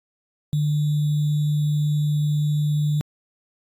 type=tone with sample-and-hold; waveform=sine; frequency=149.1 Hz; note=D3; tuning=27 cents sharp; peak=-18 dBFS; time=0.53-3.01 s; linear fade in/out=0 ms; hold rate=3675 Hz; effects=AAC 48 kbps